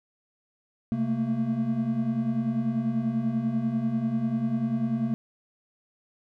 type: tone cluster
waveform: triangle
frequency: 131.9 / 218.5 / 228.7 Hz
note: C3 / A3 / A#3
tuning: +14 / -12 / -33 cents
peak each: -30 / -29 / -24 dBFS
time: 0.92-5.14 s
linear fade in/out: 0 ms
effects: none